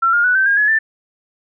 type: tone with pitch steps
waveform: sine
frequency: 1353 / 1415.4 / 1480.6 / 1548.8 / 1620.2 / 1694.9 / 1773 Hz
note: E6 / F6 / F#6 / G6 / G#6 / G#6 / A6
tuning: +45 / +23 / +1 / -21 / -43 / +35 / +13 cents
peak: -11 dBFS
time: 0.02-0.79 s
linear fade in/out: 10 ms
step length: 110 ms
effects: none